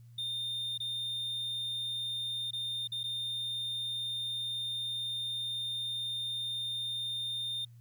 triangle tone with dropouts, 3629 Hz, A#7, 47 cents flat, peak -32 dBFS, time 0.18-7.65 s, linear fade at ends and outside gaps 5 ms, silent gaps 0.778-0.801 / 2.509-2.531 / 2.875-2.919 / 3.033-3.039 s, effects added 118 Hz sine -51 dBFS peak until 7.8 s + white hiss -74 dBFS RMS until 7.8 s

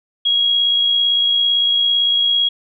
sine tone with amplitude modulation, 3300 Hz, G#7, 12 cents flat, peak -11 dBFS, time 0.25-2.49 s, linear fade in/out 10 ms, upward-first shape sine, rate 57.8 Hz, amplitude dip 35%, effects none

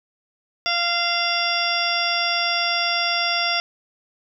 harmonic tone, 692 Hz, F5, 16 cents flat, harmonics 1 / 2 / 3 / 4 / 5 / 7 / 8, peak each -27 / -27 / -27 / -27 / -27 / -27 / -27 dBFS, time 0.66-3.6 s, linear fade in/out 0 ms, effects none

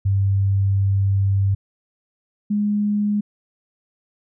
sine tone pair in turn, 98.2 / 207.2 Hz, G2 / G#3, +4 / -4 cents, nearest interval octave + minor second, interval 1292 cents, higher second, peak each -15 / -17 dBFS, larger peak first, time 0.05-1.55 / 2.5-3.21 s, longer first, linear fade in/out 10 ms, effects none

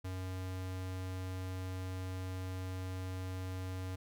square tone, 92.9 Hz, F#2, 7 cents sharp, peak -39 dBFS, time 0.04-3.96 s, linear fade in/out 10 ms, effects none

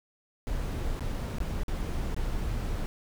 brown noise with dropouts, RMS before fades -31 dBFS, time 0.47-2.86 s, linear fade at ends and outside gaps 0 ms, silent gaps 0.995-1.007 / 1.384-1.403 / 1.634-1.682 / 2.145-2.165 s, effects none

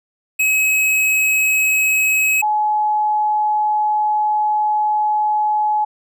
square / sine tone pair in turn, 2557 / 848.4 Hz, D#7 / G#5, +47 / +37 cents, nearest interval octave + perfect fifth, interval 1910 cents, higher first, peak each -14 dBFS, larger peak neither, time 0.39-2.42 / 2.42-5.85 s, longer second, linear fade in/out 10 ms, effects none

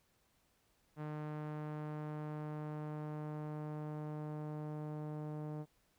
sawtooth tone with low-pass filter sweep, 151.6 Hz, D#3, 45 cents flat, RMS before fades -43 dBFS, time 0.96-5.66 s, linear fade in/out 50 ms, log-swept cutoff 1500 to 750 Hz, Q 0.88, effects pink hiss -75 dBFS RMS until 5.98 s

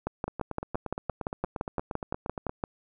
two click trains, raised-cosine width 1 ms, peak -19 / -15 dBFS, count 20 / 16, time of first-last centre 0.28-2.494 / 0.07-2.638 s, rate 8.58 / 5.84 Hz, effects none

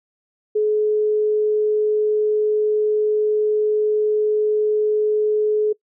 sine tone, 425.4 Hz, G#4, 42 cents sharp, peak -15 dBFS, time 0.55-5.73 s, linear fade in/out 10 ms, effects noise-tail reverb RT60 0.1 s tail -22 dB re dry

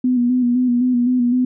sine tone with vibrato, 246.9 Hz, B3, in tune, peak -13 dBFS, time 0.04-1.45 s, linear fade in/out 5 ms, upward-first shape square, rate 3.9 Hz, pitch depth 36 cents each way, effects none

